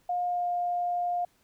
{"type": "tone with pitch glide", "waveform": "sine", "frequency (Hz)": [712, 706.3], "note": ["F5", "F5"], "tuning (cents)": [33, 19], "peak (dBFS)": -26, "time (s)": [0.09, 1.25], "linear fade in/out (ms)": 5, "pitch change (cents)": -14, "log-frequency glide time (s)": [0.25, 0.47], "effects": ["pink hiss -67 dBFS RMS until 1.43 s"]}